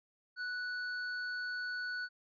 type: tone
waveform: square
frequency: 1480 Hz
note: F#6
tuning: in tune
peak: -37 dBFS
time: 0.36-2.09 s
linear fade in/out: 50 ms
effects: resampled to 11025 Hz